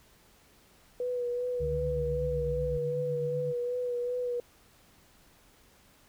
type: tone with vibrato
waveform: sine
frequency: 490 Hz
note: B4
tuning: 14 cents flat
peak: -29 dBFS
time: 1-4.4 s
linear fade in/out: 2 ms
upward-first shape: sine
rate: 2.6 Hz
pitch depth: 25 cents each way
type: tone with tremolo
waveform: sine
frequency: 147.1 Hz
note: D3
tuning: 3 cents sharp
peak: -33 dBFS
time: 1.59-3.54 s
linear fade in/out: 50 ms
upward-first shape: sine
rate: 8 Hz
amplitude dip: 40%
type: tone with pitch glide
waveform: sine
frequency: 69.3 to 62.82 Hz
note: C#2 to B1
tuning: 0 to +30 cents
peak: -35 dBFS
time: 1.6-2.78 s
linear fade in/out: 10 ms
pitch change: -170 cents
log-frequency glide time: 1.8-2.54 s
effects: pink hiss -61 dBFS RMS until 6.08 s